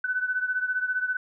sine beating tone pair, 1500 / 1515 Hz, F#6 / F#6, +23 / +40 cents, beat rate 15 Hz, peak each -26 / -30 dBFS, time 0.04-1.17 s, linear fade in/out 5 ms, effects none

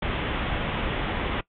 pink low-pass noise, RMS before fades -28 dBFS, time 0.02-1.41 s, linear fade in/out 5 ms, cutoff 3500 Hz, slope 96 dB/octave, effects noise-tail reverb RT60 0.1 s tail -20 dB re dry

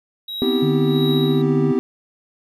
triangle tone with tremolo, 3837 Hz, A#7, 49 cents sharp, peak -23 dBFS, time 0.28-1.42 s, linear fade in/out 5 ms, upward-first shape sine, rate 1.5 Hz, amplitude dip 75%
triangle chord, C major seventh, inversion third, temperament equal with one note detuned, 246.9 / 261.6 / 322.3 / 392 Hz, B3 / C4 / E4 / G4, 0 / 0 / -39 / 0 cents, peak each -19 / -21 / -23 / -18 dBFS, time 0.42-1.79 s, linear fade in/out 0 ms
sine tone with pitch glide, 150.8 to 149.76 Hz, D3 to D3, +46 to +34 cents, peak -19 dBFS, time 0.62-1.72 s, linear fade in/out 10 ms, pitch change -12 cents, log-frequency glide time 1.37-1.56 s
effects none

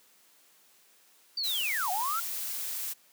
sine linear two-way sweep, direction down then up, 4688 to 705 to 1408 Hz, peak -29 dBFS, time 1.37-2.2 s, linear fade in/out 5 ms, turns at 1.91 s
blue noise, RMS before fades -35 dBFS, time 1.43-2.94 s, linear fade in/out 20 ms
effects white hiss -62 dBFS RMS until 3.12 s + high-pass 200 Hz 12 dB/octave

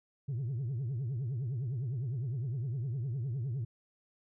sine tone with vibrato, 125.9 Hz, B2, 34 cents sharp, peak -30 dBFS, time 0.28-3.65 s, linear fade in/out 10 ms, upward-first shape triangle, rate 9.8 Hz, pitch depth 280 cents each way, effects tanh soft clip ceiling -31 dBFS

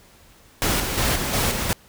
pink noise with tremolo, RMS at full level -21 dBFS, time 0.62-1.73 s, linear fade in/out 0 ms, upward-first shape square, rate 2.8 Hz, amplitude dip 40%, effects pink hiss -52 dBFS RMS until 1.88 s

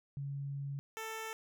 sine / 10% pulse tone pair in turn, 140 / 443.3 Hz, C#3 / A4, +18 / +13 cents, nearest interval octave + minor sixth, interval 1995 cents, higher second, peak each -37 / -32 dBFS, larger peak second, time 0.17-0.79 / 0.97-1.33 s, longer first, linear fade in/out 0 ms, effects none

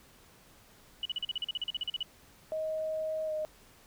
sine tone bursts, 2950 Hz, F#7, 6 cents flat, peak -30 dBFS, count 16, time 1.03-2.029 s, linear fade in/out 2 ms, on 24 ms, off 41 ms
sine tone with pitch glide, 629 to 617.8 Hz, D#5 to D#5, +19 to -12 cents, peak -31 dBFS, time 2.52-3.45 s, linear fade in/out 0 ms, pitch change -31 cents, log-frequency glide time 3.26-3.32 s
effects pink hiss -59 dBFS RMS until 3.86 s

